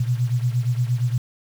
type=beating tone pair; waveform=sine; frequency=120 / 128.6 Hz; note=B2 / C3; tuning=-49 / -30 cents; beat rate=8.6 Hz; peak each=-20 / -24 dBFS; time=0-1.18 s; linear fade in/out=5 ms; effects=7-bit